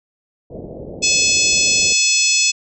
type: low-pass noise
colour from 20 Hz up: white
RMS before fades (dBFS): -32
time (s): 0.5-1.93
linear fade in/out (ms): 5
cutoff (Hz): 620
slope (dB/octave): 48
type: harmonic tone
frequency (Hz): 859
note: A5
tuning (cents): -42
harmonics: 3 / 4 / 5 / 6 / 7 / 8 / 9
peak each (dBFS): -18 / -24 / -23 / -20 / -19 / -22 / -21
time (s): 1.02-2.52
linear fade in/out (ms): 20
effects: none